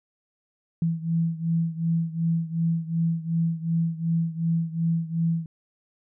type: beating tone pair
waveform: sine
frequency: 164.7 / 167.4 Hz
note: E3 / E3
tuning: -1 / +27 cents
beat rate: 2.7 Hz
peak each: -24 / -27 dBFS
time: 0.82-5.46 s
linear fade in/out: 2 ms
effects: none